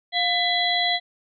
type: harmonic tone with a mistuned harmonic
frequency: 667 Hz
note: E5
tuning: 20 cents sharp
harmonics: 1 / 3 / 5 / 6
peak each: -25 / -25 / -25 / -25 dBFS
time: 0.12-1 s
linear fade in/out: 50 ms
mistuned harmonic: 1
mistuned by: +100 cents
effects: none